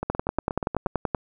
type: two click trains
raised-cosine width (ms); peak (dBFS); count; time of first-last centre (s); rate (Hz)
1; -9 / -14; 12 / 8; 0.1-1.148 / 0.03-0.867; 10.5 / 8.36
effects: none